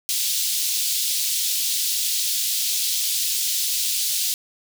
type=high-pass noise; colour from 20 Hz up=pink; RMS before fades=-23 dBFS; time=0.09-4.34 s; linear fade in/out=0 ms; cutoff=3500 Hz; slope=24 dB/octave; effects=none